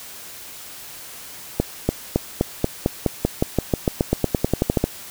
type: accelerating click train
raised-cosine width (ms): 2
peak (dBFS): -3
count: 22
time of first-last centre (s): 1.6-4.84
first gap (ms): 290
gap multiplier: 0.93
effects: white hiss -38 dBFS RMS until 5.1 s